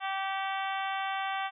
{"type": "harmonic tone with a mistuned harmonic", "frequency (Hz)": 387.8, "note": "G4", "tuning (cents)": -19, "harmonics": [2, 3, 4, 5, 6, 7, 8, 9], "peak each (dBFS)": [-33, -37, -39, -41, -43, -44, -45, -46], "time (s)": [0, 1.51], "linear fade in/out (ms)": 50, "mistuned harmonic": 6, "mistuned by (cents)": -40, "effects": []}